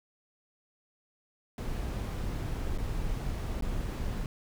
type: noise with dropouts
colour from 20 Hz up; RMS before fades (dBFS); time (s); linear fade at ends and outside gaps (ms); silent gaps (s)
brown; -33; 1.58-4.26; 1; 2.777-2.784 / 3.61-3.623
effects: none